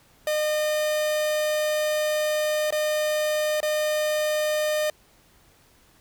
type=tone with dropouts; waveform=45% pulse; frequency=609 Hz; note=D#5; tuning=37 cents flat; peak=-22 dBFS; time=0.27-4.9 s; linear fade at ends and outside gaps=2 ms; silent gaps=2.706-2.724 / 3.604-3.629 s; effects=pink hiss -58 dBFS RMS until 6 s